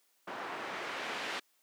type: noise with low-pass filter sweep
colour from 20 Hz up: white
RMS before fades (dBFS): -39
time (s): 0.27-1.4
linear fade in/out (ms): 10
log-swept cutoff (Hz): 1200 to 2800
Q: 0.86
effects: white hiss -72 dBFS RMS until 1.62 s + high-pass 300 Hz 12 dB/octave